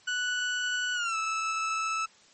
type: tone with pitch glide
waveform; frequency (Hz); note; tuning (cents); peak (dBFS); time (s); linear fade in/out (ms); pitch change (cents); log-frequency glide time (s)
30% pulse; 1480 to 1310.9; F#6 to E6; 0 to -10; -25; 0.07-2.06; 10; -210; 0.94-1.16
effects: white hiss -58 dBFS RMS until 2.33 s + MP3 32 kbps